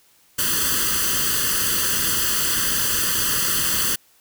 white noise with comb filter, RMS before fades -21 dBFS, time 0.38-3.96 s, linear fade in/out 10 ms, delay 0.65 ms, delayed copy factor +1, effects white hiss -57 dBFS RMS until 4.2 s

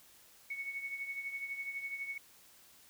sine tone with tremolo, 2217 Hz, C#7, in tune, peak -35 dBFS, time 0.5-2.18 s, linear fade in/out 5 ms, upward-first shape triangle, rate 12 Hz, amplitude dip 70%, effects white hiss -61 dBFS RMS until 2.89 s

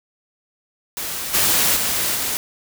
white noise with level steps, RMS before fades -27 / -17 / -21 / -23 dBFS, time 0.97-2.37 s, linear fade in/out 0 ms, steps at 1.33 / 1.75 / 2.14 s, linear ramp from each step 20 ms, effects none

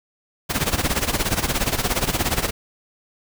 pink noise with tremolo, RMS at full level -19 dBFS, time 0.49-2.51 s, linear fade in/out 20 ms, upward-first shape sine, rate 17 Hz, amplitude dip 80%, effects none

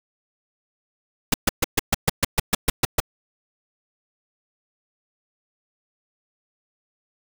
pink noise bursts, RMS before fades -17 dBFS, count 12, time 1.32-3.002 s, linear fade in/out 5 ms, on 21 ms, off 130 ms, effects none

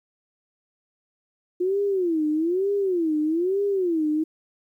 sine tone with vibrato, 350.3 Hz, F4, 5 cents sharp, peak -20 dBFS, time 1.6-4.24 s, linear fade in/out 10 ms, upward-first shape sine, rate 1.1 Hz, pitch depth 250 cents each way, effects 10-bit

